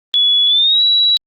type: tone with pitch glide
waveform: sine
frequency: 3400 to 3906 Hz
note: G#7 to B7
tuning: +40 to -20 cents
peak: -9 dBFS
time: 0.14-1.17 s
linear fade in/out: 0 ms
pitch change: +240 cents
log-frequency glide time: 0.47-0.81 s
effects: Opus 32 kbps